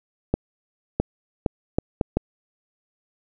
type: accelerating click train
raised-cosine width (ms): 2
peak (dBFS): -6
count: 6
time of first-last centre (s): 0.34-2.17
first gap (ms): 660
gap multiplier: 0.7
effects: none